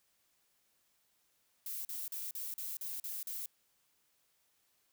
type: noise bursts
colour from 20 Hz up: violet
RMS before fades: -41 dBFS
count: 8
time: 1.66-3.46 s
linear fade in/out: 2 ms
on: 190 ms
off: 40 ms
effects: white hiss -75 dBFS RMS until 4.92 s